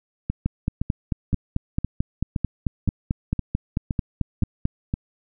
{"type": "two click trains", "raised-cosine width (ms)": 5, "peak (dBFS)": [-9, -11], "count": [20, 10], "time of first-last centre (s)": [[0.46, 4.654], [0.3, 4.939]], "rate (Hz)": [4.53, 1.94], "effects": []}